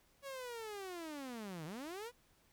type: linear two-way sweep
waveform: sawtooth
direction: down then up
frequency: 563 to 148.2 to 503 Hz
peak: -40 dBFS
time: 0.22-2.12 s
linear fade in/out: 50 ms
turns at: 1.65 s
effects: pink hiss -71 dBFS RMS until 2.52 s